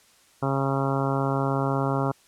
harmonic tone, 136.5 Hz, C#3, 26 cents flat, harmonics 1 / 2 / 3 / 4 / 5 / 6 / 7 / 8 / 9 / 10, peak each -26 / -29 / -31 / -32 / -33 / -34 / -34 / -35 / -36 / -36 dBFS, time 0.42-2.12 s, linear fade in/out 10 ms, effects white hiss -58 dBFS RMS until 2.27 s + low-pass 10000 Hz 12 dB/octave

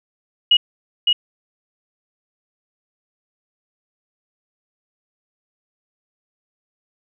sine tone with echo, 2898 Hz, F#7, 37 cents flat, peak -9 dBFS, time 0.51-0.57 s, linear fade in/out 5 ms, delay 560 ms, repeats 1, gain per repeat -3 dB, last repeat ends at 1.13 s, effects none

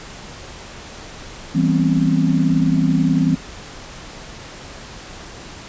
sine chord, C major seventh, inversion first, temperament equal with one note detuned, 164.81 / 196 / 246.9 / 265.3 Hz, E3 / G3 / B3 / C4, 0 / 0 / 0 / +24 cents, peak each -17 / -21 / -21 / -18 dBFS, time 1.54-3.36 s, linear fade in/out 20 ms, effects pink hiss -36 dBFS RMS until 5.68 s + resampled to 16000 Hz

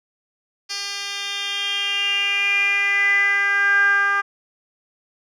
10% pulse tone with band-pass filter sweep, 400.5 Hz, G4, 37 cents sharp, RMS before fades -20 dBFS, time 0.69-4.22 s, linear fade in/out 20 ms, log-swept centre 4500 to 1400 Hz, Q 7.5, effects none

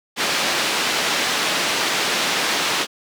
white band-pass noise, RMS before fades -21 dBFS, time 0.16-2.87 s, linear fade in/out 50 ms, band 210 to 4100 Hz, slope 12 dB/octave, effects none

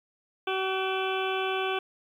harmonic tone with a mistuned harmonic, 380 Hz, F#4, 46 cents sharp, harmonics 1 / 2 / 3 / 4 / 6 / 7 / 8 / 9, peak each -30 / -33 / -35 / -36 / -38 / -38 / -39 / -40 dBFS, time 0.47-1.79 s, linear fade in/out 5 ms, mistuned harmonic 6, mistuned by +53 cents, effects 10-bit

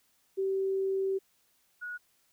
sine tone pair in turn, 385.8 / 1456.6 Hz, G4 / F#6, -28 / -28 cents, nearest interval octave + major seventh, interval 2300 cents, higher second, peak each -27 / -36 dBFS, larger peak first, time 0.37-1.19 / 1.81-1.98 s, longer first, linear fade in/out 20 ms, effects white hiss -70 dBFS RMS until 2.32 s

